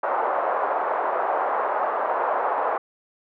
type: band-pass noise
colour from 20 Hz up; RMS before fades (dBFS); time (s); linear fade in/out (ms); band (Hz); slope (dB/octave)
pink; -24; 0.03-2.78; 5; 560 to 1200; 24
effects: none